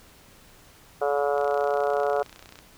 harmonic tone, 142.9 Hz, D3, 47 cents flat, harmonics 3 / 4 / 5 / 6 / 7 / 8 / 9 / 10, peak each -26 / -26 / -27 / -38 / -37 / -38 / -36 / -37 dBFS, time 1.01-2.23 s, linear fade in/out 10 ms
click train, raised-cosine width 0.2 ms, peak -27 dBFS, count 38, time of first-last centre 1.38-2.589 s, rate 30.6 Hz
effects pink hiss -53 dBFS RMS until 2.77 s

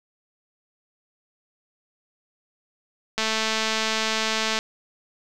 click train, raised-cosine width 0.2 ms, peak -7 dBFS, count 311, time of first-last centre 3.18-4.589 s, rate 220 Hz, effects none

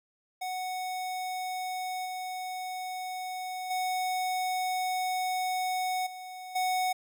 square tone with level steps, 740 Hz, F#5, in tune, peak -33 / -35 / -29 / -41 / -27 dBFS, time 0.41-6.93 s, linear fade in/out 10 ms, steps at 2.05 / 3.7 / 6.06 / 6.55 s, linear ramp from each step 10 ms, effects none

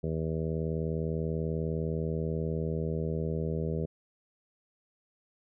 harmonic tone, 80.1 Hz, E2, 49 cents flat, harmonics 1 / 2 / 3 / 4 / 5 / 6 / 7 / 8, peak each -36 / -32 / -40 / -44 / -37 / -38 / -44 / -47 dBFS, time 0.03-3.86 s, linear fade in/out 10 ms, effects none

